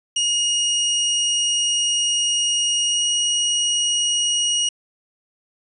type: tone with pitch glide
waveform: 25% pulse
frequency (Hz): 2870 to 2888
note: F7 to F#7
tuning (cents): +47 to -43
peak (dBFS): -14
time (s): 0.16-4.69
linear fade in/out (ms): 5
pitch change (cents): +10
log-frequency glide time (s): 2.87-3.05
effects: resampled to 24000 Hz